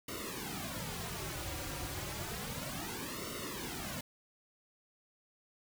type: noise with flanger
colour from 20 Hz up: pink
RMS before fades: -41 dBFS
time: 0.08-4.01 s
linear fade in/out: 5 ms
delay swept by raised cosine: 1.2 to 4.7 ms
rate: 0.31 Hz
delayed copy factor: -1
effects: none